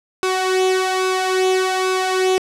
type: tone with flanger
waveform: sawtooth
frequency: 374 Hz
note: F#4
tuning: 19 cents sharp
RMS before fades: -18 dBFS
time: 0.23-2.38 s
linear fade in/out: 0 ms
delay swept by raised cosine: 0.78 to 2.38 ms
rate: 1.2 Hz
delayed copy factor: +0.6
effects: low-pass 9000 Hz 12 dB/octave